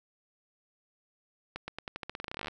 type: accelerating click train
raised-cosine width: 0.3 ms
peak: -21 dBFS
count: 21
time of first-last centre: 1.56-2.482 s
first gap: 120 ms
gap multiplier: 0.88
effects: none